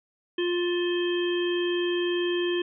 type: harmonic tone with a mistuned harmonic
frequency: 351.2 Hz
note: F4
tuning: 10 cents sharp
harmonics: 1 / 3 / 5 / 7 / 9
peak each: -24 / -41 / -36 / -39 / -34 dBFS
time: 0.38-2.62 s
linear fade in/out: 5 ms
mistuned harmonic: 7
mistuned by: +73 cents
effects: none